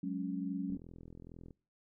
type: chord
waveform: sine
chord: F# suspended second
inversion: none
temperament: equal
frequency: 185 / 207.7 / 277.2 Hz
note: F#3 / G#3 / C#4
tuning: 0 / 0 / 0 cents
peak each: -38 / -41 / -38 dBFS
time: 0.03-0.77 s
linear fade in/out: 5 ms
type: click train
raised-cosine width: 3 ms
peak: -38 dBFS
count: 35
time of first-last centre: 0.7-1.508 s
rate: 42.1 Hz
effects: noise-tail reverb RT60 0.4 s tail -24 dB re dry